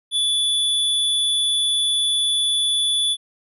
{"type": "tone", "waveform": "square", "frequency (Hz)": 3456, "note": "A7", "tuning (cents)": -32, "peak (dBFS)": -18, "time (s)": [0.11, 3.17], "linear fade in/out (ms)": 50, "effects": ["resampled to 32000 Hz"]}